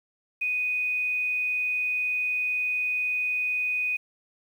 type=tone with quantisation; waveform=sine; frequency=2489 Hz; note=D#7; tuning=in tune; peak=-24 dBFS; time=0.41-3.97 s; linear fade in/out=10 ms; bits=9; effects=none